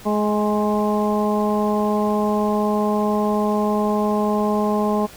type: harmonic tone with a mistuned harmonic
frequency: 210.4 Hz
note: G#3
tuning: 23 cents sharp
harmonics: 1 / 2 / 3 / 4 / 5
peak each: -20 / -23 / -25 / -26 / -27 dBFS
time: 0.05-5.07 s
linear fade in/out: 20 ms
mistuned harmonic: 4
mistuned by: -20 cents
effects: pink hiss -42 dBFS RMS until 5.16 s